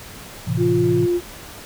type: chord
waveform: sine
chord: A minor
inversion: none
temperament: equal with one note detuned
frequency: 110 / 130.81 / 166.44 Hz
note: A2 / C3 / E3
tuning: 0 / 0 / +17 cents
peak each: -23 dBFS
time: 0.47-1.06 s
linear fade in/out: 10 ms
type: tone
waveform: sine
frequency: 350.6 Hz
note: F4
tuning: 7 cents sharp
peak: -16 dBFS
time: 0.57-1.21 s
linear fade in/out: 50 ms
effects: pink hiss -38 dBFS RMS until 1.65 s